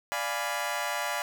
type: chord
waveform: 20% pulse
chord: D diminished seventh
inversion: none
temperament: equal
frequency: 587.3 / 698.5 / 830.6 / 987.8 Hz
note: D5 / F5 / Ab5 / Cb6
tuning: 0 / 0 / 0 / 0 cents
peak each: -30 dBFS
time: 0.12-1.22 s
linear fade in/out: 0 ms
effects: none